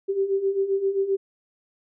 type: beating tone pair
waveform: sine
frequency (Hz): 385.6 / 393.2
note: G4 / G4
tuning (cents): -28 / +5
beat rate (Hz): 7.6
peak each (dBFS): -27 / -22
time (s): 0.08-1.17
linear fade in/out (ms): 20
effects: none